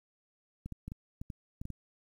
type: clicks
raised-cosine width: 5 ms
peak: -28 dBFS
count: 9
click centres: 0.66 / 0.723 / 0.88 / 0.919 / 1.215 / 1.302 / 1.615 / 1.654 / 1.703 s
effects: 10-bit

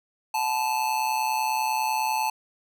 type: tone with amplitude modulation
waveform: square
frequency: 872 Hz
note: A5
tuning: 16 cents flat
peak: -21 dBFS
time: 0.34-2.3 s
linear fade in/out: 5 ms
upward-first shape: sine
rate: 130 Hz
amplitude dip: 65%
effects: none

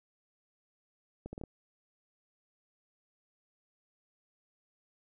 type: accelerating click train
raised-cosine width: 2 ms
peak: -28 dBFS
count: 5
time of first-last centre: 1.26-1.437 s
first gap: 70 ms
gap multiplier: 0.7
effects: none

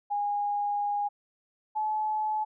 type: tone pair in turn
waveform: sine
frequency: 820 / 858.8 Hz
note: G#5 / A5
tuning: -22 / -42 cents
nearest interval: minor second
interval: 80 cents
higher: second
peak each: -26 dBFS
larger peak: neither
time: 0.1-1.09 / 1.75-2.45 s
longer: first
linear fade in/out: 20 ms
effects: none

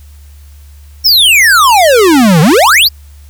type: exponential two-way sweep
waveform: square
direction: down then up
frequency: 5588 to 146.83 to 5130 Hz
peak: -4 dBFS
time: 1.04-2.89 s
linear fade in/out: 20 ms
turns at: 2.41 s
effects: added 72 Hz sine -32 dBFS peak until 3.29 s + white hiss -47 dBFS RMS until 3.29 s

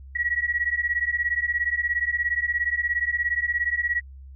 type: beating tone pair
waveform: sine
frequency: 1912 / 1929 Hz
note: A#6 / B6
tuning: +43 / -41 cents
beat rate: 17 Hz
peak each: -25 dBFS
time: 0.15-4.01 s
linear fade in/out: 10 ms
effects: added 67 Hz sine -40 dBFS peak until 4.35 s

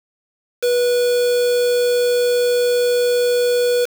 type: tone with quantisation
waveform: triangle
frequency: 487.5 Hz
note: B4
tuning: 23 cents flat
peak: -12 dBFS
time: 0.62-3.86 s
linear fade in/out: 20 ms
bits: 4
effects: none

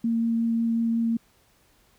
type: tone with vibrato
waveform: sine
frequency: 229.7 Hz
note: A#3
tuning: 25 cents flat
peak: -21 dBFS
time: 0.04-1.17 s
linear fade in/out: 5 ms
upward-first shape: triangle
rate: 5.5 Hz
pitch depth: 9 cents each way
effects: pink hiss -62 dBFS RMS until 1.98 s

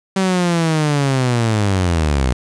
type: linear sweep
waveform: sawtooth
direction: down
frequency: 193.4 to 60 Hz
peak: -10 dBFS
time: 0.16-2.33 s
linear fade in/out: 5 ms
effects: resampled to 22050 Hz + 7-bit

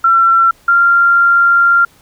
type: tone pair in turn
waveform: sine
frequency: 1354 / 1387.2 Hz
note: E6 / F6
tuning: +46 / -12 cents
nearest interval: unison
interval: 42 cents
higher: second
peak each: -6 dBFS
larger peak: neither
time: 0.04-0.51 / 0.68-1.85 s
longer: second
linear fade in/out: 5 ms
effects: pink hiss -48 dBFS RMS until 2.01 s

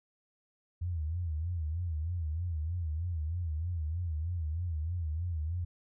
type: tone with vibrato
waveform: sine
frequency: 82.41 Hz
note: E2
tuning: in tune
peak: -31 dBFS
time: 0.81-5.65 s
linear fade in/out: 10 ms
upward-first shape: sine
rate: 3.2 Hz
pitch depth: 140 cents each way
effects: none

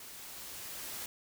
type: noise with level ramp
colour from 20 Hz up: white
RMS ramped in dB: -49 to -41 dBFS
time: 0-1.06 s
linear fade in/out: 2 ms
effects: none

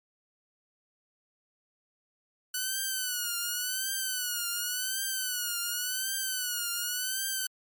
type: tone with vibrato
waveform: 5% pulse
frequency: 1486 Hz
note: F#6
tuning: 7 cents sharp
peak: -19 dBFS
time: 2.54-7.47 s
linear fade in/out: 5 ms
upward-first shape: triangle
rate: 0.9 Hz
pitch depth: 110 cents each way
effects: MP3 96 kbps

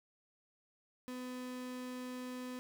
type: tone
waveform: 35% pulse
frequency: 251.7 Hz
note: B3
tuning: 33 cents sharp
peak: -40 dBFS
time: 1.08-2.59 s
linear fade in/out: 0 ms
effects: none

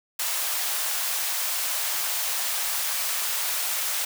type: high-pass noise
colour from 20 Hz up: white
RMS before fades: -27 dBFS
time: 0.19-4.05 s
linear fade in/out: 5 ms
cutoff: 610 Hz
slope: 24 dB/octave
effects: none

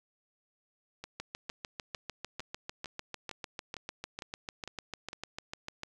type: two click trains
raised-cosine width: 0.2 ms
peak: -24 / -21 dBFS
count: 10 / 32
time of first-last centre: 1.04-5.131 / 1.2-5.834 s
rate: 2.2 / 6.69 Hz
effects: none

